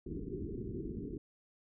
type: low-pass noise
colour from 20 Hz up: white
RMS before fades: -41 dBFS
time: 0.06-1.18 s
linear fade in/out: 5 ms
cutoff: 420 Hz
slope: 96 dB/octave
effects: none